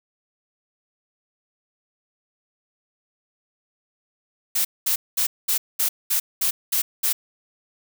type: noise bursts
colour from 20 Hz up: blue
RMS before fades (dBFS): -21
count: 9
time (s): 4.55-7.13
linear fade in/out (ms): 10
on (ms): 100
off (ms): 210
effects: none